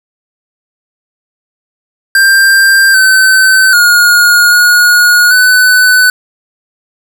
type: tone with pitch steps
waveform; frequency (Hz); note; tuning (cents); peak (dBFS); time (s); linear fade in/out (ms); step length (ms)
square; 1583 / 1531 / 1434 / 1445 / 1501; G6 / G6 / F6 / F#6 / F#6; +17 / -41 / +45 / -41 / +24; -4; 2.15-6.1; 2; 790
effects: none